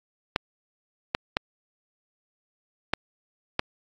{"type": "clicks", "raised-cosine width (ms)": 0.3, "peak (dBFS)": -6, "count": 5, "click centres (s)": [0.361, 1.149, 1.369, 2.936, 3.594], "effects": ["AAC 64 kbps"]}